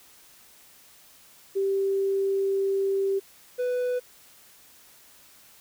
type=tone pair in turn; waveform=sine / triangle; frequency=390.9 / 496.2 Hz; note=G4 / B4; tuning=-5 / +8 cents; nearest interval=major third; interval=413 cents; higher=second; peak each=-22 dBFS; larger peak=neither; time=1.55-3.2 / 3.58-4 s; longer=first; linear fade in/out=20 ms; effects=white hiss -54 dBFS RMS until 5.6 s